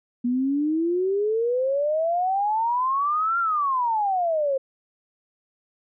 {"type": "exponential two-way sweep", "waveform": "sine", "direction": "up then down", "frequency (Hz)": [238.7, 1396.9, 525], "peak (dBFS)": -20, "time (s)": [0.24, 4.58], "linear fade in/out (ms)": 10, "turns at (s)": 3.39, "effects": []}